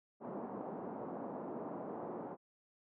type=band-pass noise; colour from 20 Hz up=pink; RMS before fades=-44 dBFS; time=0.2-2.37 s; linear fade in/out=50 ms; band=190 to 940 Hz; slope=24 dB/octave; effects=none